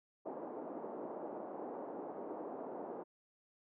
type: band-pass noise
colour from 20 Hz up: pink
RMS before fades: -45 dBFS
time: 0.25-3.04 s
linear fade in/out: 20 ms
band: 280 to 850 Hz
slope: 24 dB/octave
effects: none